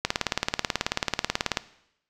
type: click train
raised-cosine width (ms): 0.2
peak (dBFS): -5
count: 29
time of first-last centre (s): 0.05-1.572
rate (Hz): 18.4
effects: noise-tail reverb RT60 0.8 s tail -17 dB re dry